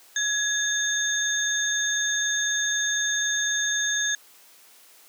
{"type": "tone cluster", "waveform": "sine", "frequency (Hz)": [1674, 3607, 6450], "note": ["G#6", "A7", "G8"], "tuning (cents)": [13, 42, 48], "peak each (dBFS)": [-26, -29, -26], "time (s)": [0.16, 4.15], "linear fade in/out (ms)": 2, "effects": ["white hiss -53 dBFS RMS until 5.08 s", "high-pass 300 Hz 12 dB/octave"]}